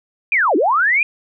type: linear two-way sweep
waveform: sine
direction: down then up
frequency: 2489 to 271.6 to 2489 Hz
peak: -12 dBFS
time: 0.32-1.03 s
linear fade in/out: 2 ms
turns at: 0.56 s
effects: none